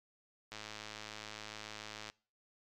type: click train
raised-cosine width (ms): 0.2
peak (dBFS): -27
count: 170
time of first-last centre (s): 0.52-2.099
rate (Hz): 107
effects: noise-tail reverb RT60 0.4 s tail -24 dB re dry + MP3 96 kbps